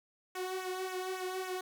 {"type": "tone with flanger", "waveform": "sawtooth", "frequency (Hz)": 371.7, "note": "F#4", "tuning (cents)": 8, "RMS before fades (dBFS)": -38, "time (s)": [0.35, 1.61], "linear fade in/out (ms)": 5, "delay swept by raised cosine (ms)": [0.21, 2.31], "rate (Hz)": 3.6, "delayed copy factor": -0.75, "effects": []}